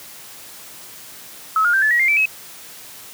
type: tone with pitch steps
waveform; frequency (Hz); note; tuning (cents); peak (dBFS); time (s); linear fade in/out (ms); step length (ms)
sine; 1290 / 1423.1 / 1569.9 / 1731.9 / 1910.6 / 2108 / 2325 / 2565; E6 / F6 / G6 / A6 / A#6 / C7 / D7 / E7; -38 / +32 / +2 / -28 / +42 / +12 / -18 / -48; -13; 1.56-2.256; 2; 87
effects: white hiss -39 dBFS RMS until 3.13 s + high-pass 80 Hz 12 dB/octave